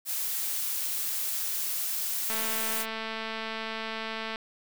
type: noise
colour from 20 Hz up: blue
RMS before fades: -31 dBFS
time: 0.05-2.86 s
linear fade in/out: 50 ms
type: click train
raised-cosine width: 0.3 ms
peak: -19 dBFS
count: 458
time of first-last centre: 2.3-4.359 s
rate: 222 Hz
effects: none